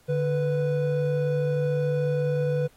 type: tone pair together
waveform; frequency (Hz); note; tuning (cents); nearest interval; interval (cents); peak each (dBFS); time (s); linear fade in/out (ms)
triangle; 146.84 / 493.9; D3 / B4; 0 / 0; octave + major sixth; 2100; -23; 0.08-2.68; 20
effects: pink hiss -60 dBFS RMS until 2.76 s + AAC 48 kbps